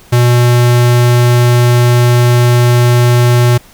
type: tone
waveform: square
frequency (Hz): 121.5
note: B2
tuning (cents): -28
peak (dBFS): -6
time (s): 0.12-3.58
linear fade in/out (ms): 10
effects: pink hiss -41 dBFS RMS until 3.73 s